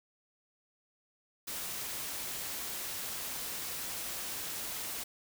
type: noise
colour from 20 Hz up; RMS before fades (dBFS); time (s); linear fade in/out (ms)
white; -39; 1.47-5.04; 10
effects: none